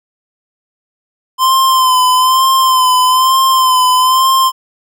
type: tone with vibrato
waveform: square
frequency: 1033 Hz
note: C6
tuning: 22 cents flat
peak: -8 dBFS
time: 1.38-4.52 s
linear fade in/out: 50 ms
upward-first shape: sine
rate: 1.1 Hz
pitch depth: 39 cents each way
effects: none